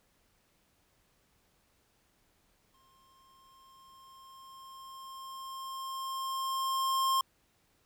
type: tone with exponential growth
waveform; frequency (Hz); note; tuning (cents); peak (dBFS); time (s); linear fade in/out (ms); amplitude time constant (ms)
square; 1063; C6; +27; -26; 2.74-7.21; 2; 970
effects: pink hiss -71 dBFS RMS until 7.85 s